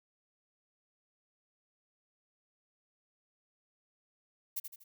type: noise with echo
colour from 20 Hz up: violet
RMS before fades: -36 dBFS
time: 4.56-4.6 s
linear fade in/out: 10 ms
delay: 80 ms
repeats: 3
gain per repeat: -7 dB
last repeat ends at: 4.84 s
effects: none